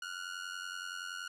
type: ring-modulated tone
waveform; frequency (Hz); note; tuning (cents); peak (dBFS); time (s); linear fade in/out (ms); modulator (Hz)
sawtooth; 1438; F#6; -50; -33; 0.02-1.28; 2; 45.3
effects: low-pass 8000 Hz 12 dB/octave